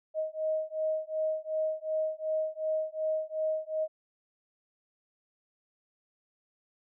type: beating tone pair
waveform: sine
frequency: 626 / 628.7 Hz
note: D#5 / D#5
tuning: +10 / +18 cents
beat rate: 2.7 Hz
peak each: -32 / -32 dBFS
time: 0.14-3.88 s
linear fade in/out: 50 ms
effects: none